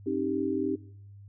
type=chord; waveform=sine; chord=C minor; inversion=none; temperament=equal with one note detuned; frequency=268.5 / 311.1 / 392 Hz; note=C4 / Eb4 / G4; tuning=+45 / 0 / 0 cents; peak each=-31 dBFS; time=0.06-0.76 s; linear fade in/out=10 ms; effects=noise-tail reverb RT60 0.7 s tail -21 dB re dry + added 100 Hz sine -46 dBFS peak until 1.28 s